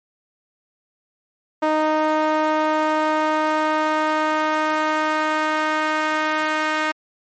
sawtooth tone with band-pass filter sweep, 309.6 Hz, D#4, 9 cents flat, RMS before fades -20 dBFS, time 1.62-6.92 s, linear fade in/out 10 ms, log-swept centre 830 to 1600 Hz, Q 1.3, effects MP3 32 kbps

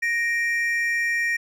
triangle tone pair together, 1864.7 / 2356 Hz, A#6 / D7, 0 / +5 cents, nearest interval major third, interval 405 cents, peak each -20 / -26 dBFS, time 0.02-1.37 s, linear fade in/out 10 ms, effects none

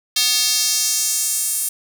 square tone with high-pass filter sweep, 246.9 Hz, B3, in tune, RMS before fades -19 dBFS, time 0.16-1.69 s, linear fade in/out 5 ms, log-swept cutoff 4000 to 9400 Hz, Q 1.8, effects none

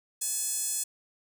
sawtooth tone with high-pass filter, 853 Hz, G#5, 46 cents sharp, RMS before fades -31 dBFS, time 0.21-0.84 s, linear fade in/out 10 ms, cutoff 7800 Hz, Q 2.7, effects none

